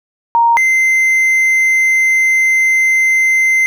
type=tone pair in turn; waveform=sine / triangle; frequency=932.3 / 2074 Hz; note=A#5 / C7; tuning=0 / -16 cents; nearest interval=octave + major second; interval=1384 cents; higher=second; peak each=-7 dBFS; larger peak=neither; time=0.35-0.57 / 0.57-3.66 s; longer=second; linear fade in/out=0 ms; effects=none